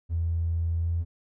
triangle tone with pitch glide, 83.3 to 84.27 Hz, E2 to E2, +19 to +39 cents, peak -20 dBFS, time 0.09-1.05 s, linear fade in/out 50 ms, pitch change +20 cents, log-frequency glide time 0.8-0.89 s, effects tanh soft clip ceiling -22 dBFS

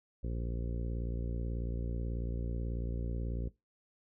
harmonic tone, 58.27 Hz, A#1, in tune, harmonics 1 / 2 / 3 / 4 / 5 / 6 / 7 / 8 / 9, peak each -35 / -41 / -45 / -47 / -49 / -51 / -52 / -53 / -54 dBFS, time 0.23-3.49 s, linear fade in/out 10 ms, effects noise-tail reverb RT60 0.2 s tail -19 dB re dry

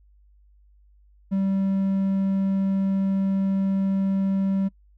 triangle tone, 193.9 Hz, G3, 19 cents flat, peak -18 dBFS, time 1.31-4.69 s, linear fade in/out 20 ms, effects noise-tail reverb RT60 0.1 s tail -26 dB re dry + added 50 Hz sine -53 dBFS peak until 4.97 s

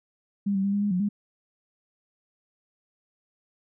sine tone with pitch steps, 200.8 / 193.4 / 199 / 203 / 205.5 / 180.7 / 205 Hz, G3 / G3 / G3 / G#3 / G#3 / F#3 / G#3, +42 / -23 / +26 / -39 / -18 / -41 / -22 cents, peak -22 dBFS, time 0.46-1.09 s, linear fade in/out 10 ms, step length 90 ms, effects none

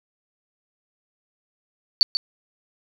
sine tone with echo, 4502 Hz, C#8, 26 cents sharp, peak -10 dBFS, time 2.01-2.03 s, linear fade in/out 0 ms, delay 140 ms, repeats 1, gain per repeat -9 dB, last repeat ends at 2.17 s, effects none

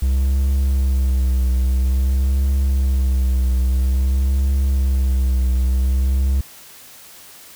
triangle tone with vibrato, 65.5 Hz, C2, 2 cents sharp, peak -12 dBFS, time 0.02-6.41 s, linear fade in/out 5 ms, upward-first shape triangle, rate 0.5 Hz, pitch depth 66 cents each way, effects white hiss -42 dBFS RMS until 7.55 s

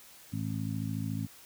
harmonic tone, 53.9 Hz, A1, 35 cents flat, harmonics 2 / 3 / 4 / 5, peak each -35 / -37 / -38 / -39 dBFS, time 0.32-1.27 s, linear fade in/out 20 ms, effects white hiss -54 dBFS RMS until 1.45 s

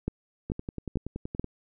two click trains, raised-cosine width 3 ms, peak -21 / -15 dBFS, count 11 / 4, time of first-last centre 0.5-1.443 / 0.08-1.396 s, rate 10.6 / 2.28 Hz, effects none

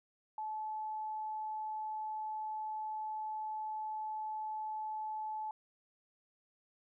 sine tone, 864 Hz, A5, 32 cents flat, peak -37 dBFS, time 0.38-5.51 s, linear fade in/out 2 ms, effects none

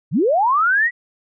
sine linear sweep, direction up, 108.4 to 1975.5 Hz, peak -13 dBFS, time 0.11-0.91 s, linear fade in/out 50 ms, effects none

